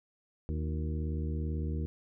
harmonic tone with a mistuned harmonic, 77.9 Hz, D#2, 3 cents sharp, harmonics 1 / 2 / 3 / 4 / 5 / 6, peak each -32 / -38 / -42 / -44 / -46 / -48 dBFS, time 0.49-1.86 s, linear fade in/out 0 ms, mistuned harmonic 5, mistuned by -80 cents, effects none

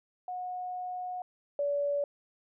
sine tone pair in turn, 728 / 573 Hz, F#5 / D5, -28 / -43 cents, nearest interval major third, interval 415 cents, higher first, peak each -34 / -27 dBFS, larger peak second, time 0.28-1.22 / 1.59-2.04 s, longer first, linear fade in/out 2 ms, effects none

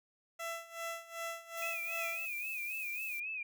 15% pulse tone with tremolo, 668 Hz, E5, 23 cents sharp, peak -31 dBFS, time 0.39-2.26 s, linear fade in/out 10 ms, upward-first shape sine, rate 2.6 Hz, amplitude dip 85%
violet noise, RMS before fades -48 dBFS, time 1.57-3.2 s, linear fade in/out 5 ms
sine tone with vibrato, 2488 Hz, D#7, 1 cent flat, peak -37 dBFS, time 1.62-3.43 s, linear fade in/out 5 ms, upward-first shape sine, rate 3.7 Hz, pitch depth 96 cents each way
effects none

